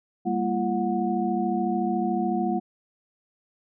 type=tone cluster; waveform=sine; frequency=197 / 230.8 / 341.4 / 731 Hz; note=G3 / A#3 / F4 / F#5; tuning=+9 / -17 / -39 / -21 cents; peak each=-28 dBFS; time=0.25-2.6 s; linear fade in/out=20 ms; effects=none